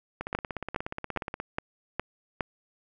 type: two click trains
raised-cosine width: 0.5 ms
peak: -13 / -18 dBFS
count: 6 / 21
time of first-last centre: 0.35-2.408 / 0.21-1.4 s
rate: 2.43 / 16.8 Hz
effects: none